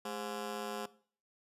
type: ring-modulated tone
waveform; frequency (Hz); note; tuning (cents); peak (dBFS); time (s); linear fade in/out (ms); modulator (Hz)
15% pulse; 311.1; D#4; 0; -29; 0.05-0.86; 5; 97.2
effects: noise-tail reverb RT60 0.5 s tail -19 dB re dry + resampled to 32000 Hz